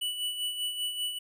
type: tone with tremolo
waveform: square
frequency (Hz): 2960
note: F#7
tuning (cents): 0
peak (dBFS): -29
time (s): 0.01-1.19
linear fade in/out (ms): 10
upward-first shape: sine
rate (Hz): 5.1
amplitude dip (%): 55
effects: none